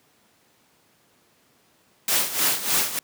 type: noise with tremolo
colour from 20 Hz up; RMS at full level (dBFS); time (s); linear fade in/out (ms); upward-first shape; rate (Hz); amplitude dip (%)
white; -20; 2.08-2.99; 2; sine; 3.3; 75
effects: pink hiss -61 dBFS RMS until 3.03 s + high-pass 150 Hz 12 dB/octave